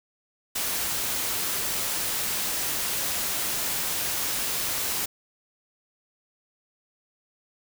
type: noise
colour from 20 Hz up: white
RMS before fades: -28 dBFS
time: 0.55-5.06 s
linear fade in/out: 10 ms
effects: none